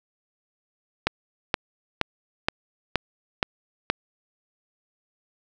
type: click train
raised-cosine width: 0.3 ms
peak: -4 dBFS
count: 7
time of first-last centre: 1.07-3.9 s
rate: 2.12 Hz
effects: none